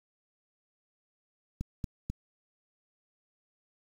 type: clicks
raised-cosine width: 5 ms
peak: -21 dBFS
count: 3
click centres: 1.61 / 1.842 / 2.1 s
effects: 8-bit